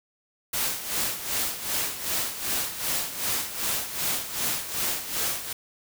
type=noise with tremolo; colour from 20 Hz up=white; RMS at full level=-26 dBFS; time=0.53-5.53 s; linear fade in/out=5 ms; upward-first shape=sine; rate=2.6 Hz; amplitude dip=70%; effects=none